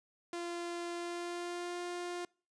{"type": "tone with pitch glide", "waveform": "sawtooth", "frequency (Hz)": [345.1, 352.1], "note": ["F4", "F4"], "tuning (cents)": [-21, 14], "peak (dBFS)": -34, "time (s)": [0.33, 2.25], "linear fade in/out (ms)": 2, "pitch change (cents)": 35, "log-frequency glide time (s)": [0.95, 1.8], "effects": ["noise-tail reverb RT60 0.4 s tail -26 dB re dry", "resampled to 22050 Hz"]}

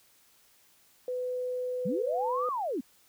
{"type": "tone", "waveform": "sine", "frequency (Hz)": 501, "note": "B4", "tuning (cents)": 25, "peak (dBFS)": -30, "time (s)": [1.08, 2.49], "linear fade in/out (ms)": 2}
{"type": "linear two-way sweep", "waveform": "sine", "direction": "up then down", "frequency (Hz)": [153, 1256, 216.4], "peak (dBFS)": -29, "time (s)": [1.85, 2.81], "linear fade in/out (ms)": 10, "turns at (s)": 2.47}
{"effects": ["white hiss -63 dBFS RMS until 3.08 s"]}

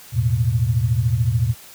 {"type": "chord", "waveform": "sine", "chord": "E suspended fourth", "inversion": "none", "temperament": "just", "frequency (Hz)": [82.41, 109.88, 123.61], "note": ["E2", "A2", "B2"], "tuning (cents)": [0, -2, 2], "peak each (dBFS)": [-25, -19, -19], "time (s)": [0.12, 1.55], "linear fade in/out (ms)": 50, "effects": ["white hiss -43 dBFS RMS until 1.74 s"]}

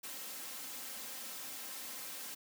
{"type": "noise with comb filter", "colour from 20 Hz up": "white", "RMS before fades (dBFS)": -45, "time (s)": [0.03, 2.35], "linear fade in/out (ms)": 10, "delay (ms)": 3.8, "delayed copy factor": 0.55, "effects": ["high-pass 150 Hz 12 dB/octave"]}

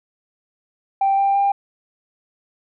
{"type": "tone with pitch steps", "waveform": "sine", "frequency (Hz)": [784, 790.8, 797.7], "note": ["G5", "G5", "G5"], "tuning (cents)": [0, 15, 30], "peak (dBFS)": -13, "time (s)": [1.01, 1.52], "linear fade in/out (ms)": 5, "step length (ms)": 170, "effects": ["tanh soft clip ceiling -11 dBFS"]}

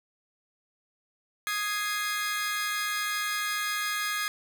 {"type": "chord", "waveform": "sawtooth", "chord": "Ab major", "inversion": "second", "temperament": "equal", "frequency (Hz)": [1244.5, 1661.2, 2093], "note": ["Eb6", "Ab6", "C7"], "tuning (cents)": [0, 0, 0], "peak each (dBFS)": [-29, -28, -31], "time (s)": [1.47, 4.28], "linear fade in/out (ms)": 0, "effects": []}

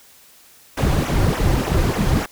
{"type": "noise with flanger", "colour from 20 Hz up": "brown", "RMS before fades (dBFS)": -18, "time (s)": [0.77, 2.26], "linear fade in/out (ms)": 5, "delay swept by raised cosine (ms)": [0.22, 4.72], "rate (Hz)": 3.4, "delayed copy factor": -0.9, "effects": ["white hiss -49 dBFS RMS until 2.31 s"]}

